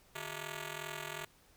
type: ring-modulated tone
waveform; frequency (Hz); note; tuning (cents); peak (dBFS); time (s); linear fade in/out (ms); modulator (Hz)
5% pulse; 260.6; C4; -7; -26; 0.15-1.25; 5; 109
effects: pink hiss -65 dBFS RMS until 1.56 s

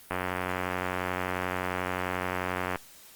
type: click train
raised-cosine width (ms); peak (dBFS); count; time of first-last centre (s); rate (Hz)
0.5; -14; 243; 0.11-2.758; 91.4
effects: white hiss -52 dBFS RMS until 3.15 s + Opus 32 kbps

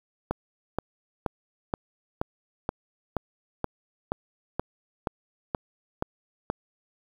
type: click train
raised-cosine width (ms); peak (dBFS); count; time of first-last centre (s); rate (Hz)
1; -12; 14; 0.31-6.5; 2.1
effects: 7-bit

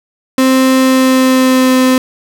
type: tone with pitch glide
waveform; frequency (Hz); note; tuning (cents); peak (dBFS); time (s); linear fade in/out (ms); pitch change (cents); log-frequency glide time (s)
35% pulse; 261.6 to 257.6; C4 to C4; 0 to -27; -5; 0.38-1.98; 2; -27; 0.79-1.73
effects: none

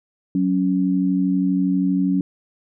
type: tone pair together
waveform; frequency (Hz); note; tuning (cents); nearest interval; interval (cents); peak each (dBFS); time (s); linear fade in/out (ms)
sine; 185.7 / 278.2; F#3 / C#4; +7 / +6; perfect fifth; 699; -19; 0.35-2.21; 2
effects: none

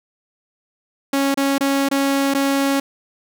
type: tone with dropouts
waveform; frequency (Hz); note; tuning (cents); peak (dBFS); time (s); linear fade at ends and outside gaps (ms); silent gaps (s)
sawtooth; 275.9; C#4; -8; -12; 1.13-2.8; 5; 1.344-1.373 / 1.582-1.607 / 1.888-1.912 / 2.339-2.347
effects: none

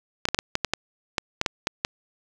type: clicks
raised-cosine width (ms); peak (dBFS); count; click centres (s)
0.2; -5; 12; 0.254 / 0.287 / 0.346 / 0.389 / 0.554 / 0.647 / 0.736 / 1.182 / 1.414 / 1.462 / 1.671 / 1.849
effects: none

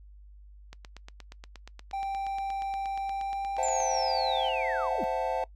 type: click train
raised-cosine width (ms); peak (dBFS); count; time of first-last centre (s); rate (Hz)
0.2; -27; 27; 0.73-3.803; 8.46
type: tone with pitch glide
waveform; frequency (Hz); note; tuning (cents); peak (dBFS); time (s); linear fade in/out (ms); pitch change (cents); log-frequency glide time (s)
triangle; 784 to 794.5; G5 to G5; 0 to +23; -28; 1.93-4.49; 5; +23; 3.06-3.88
type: chord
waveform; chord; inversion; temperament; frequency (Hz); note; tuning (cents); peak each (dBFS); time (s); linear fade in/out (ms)
triangle; F# half-diminished seventh; second; equal; 523.3 / 659.3 / 740 / 880; C5 / E5 / F#5 / A5; 0 / 0 / 0 / 0; -31; 3.58-5.44; 2
type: linear sweep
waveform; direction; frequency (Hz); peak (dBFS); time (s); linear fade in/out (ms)
sine; down; 7280 to 170; -33; 3.63-5.04; 0
effects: noise-tail reverb RT60 0.1 s tail -22 dB re dry + added 50 Hz sine -48 dBFS peak until 5.55 s

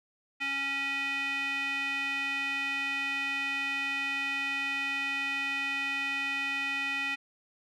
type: tone with band-pass filter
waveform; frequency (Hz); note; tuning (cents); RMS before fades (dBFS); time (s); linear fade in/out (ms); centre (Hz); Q
square; 276.3; C#4; -6; -32; 0.4-7.16; 20; 2300; 6.9
effects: none

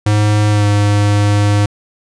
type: tone with pitch glide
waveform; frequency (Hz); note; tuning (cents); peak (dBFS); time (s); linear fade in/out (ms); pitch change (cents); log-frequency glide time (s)
square; 105.1 to 102.88; G#2 to G#2; +21 to -16; -10; 0.06-1.66; 5; -37; 0.5-0.66
effects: resampled to 22050 Hz

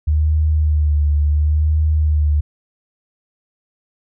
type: tone with vibrato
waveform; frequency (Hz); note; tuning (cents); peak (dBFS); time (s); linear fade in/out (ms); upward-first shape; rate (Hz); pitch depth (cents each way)
sine; 75.5; D2; +48; -12; 0.07-2.41; 10; sine; 0.71; 43
effects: none

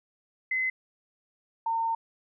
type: tone pair in turn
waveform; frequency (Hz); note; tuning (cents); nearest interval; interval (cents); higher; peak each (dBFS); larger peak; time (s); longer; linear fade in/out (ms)
sine; 2043 / 910.1; C7 / A#5; -42 / -42; octave + major second; 1400; first; -25; neither; 0.51-0.7 / 1.66-1.95; second; 5
effects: none

